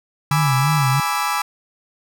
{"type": "chord", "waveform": "35% pulse", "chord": "E dominant seventh", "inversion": "first", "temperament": "equal", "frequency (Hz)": [830.6, 987.8, 1174.7, 1318.5], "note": ["G#5", "B5", "D6", "E6"], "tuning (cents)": [0, 0, 0, 0], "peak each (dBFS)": -23, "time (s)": [0.31, 1.42], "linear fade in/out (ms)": 5}
{"type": "tone with vibrato", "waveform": "sine", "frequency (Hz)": 140.9, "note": "C#3", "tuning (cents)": 29, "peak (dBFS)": -16, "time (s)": [0.31, 1], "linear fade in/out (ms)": 2, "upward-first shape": "sine", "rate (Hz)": 3, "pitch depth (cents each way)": 150}
{"effects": []}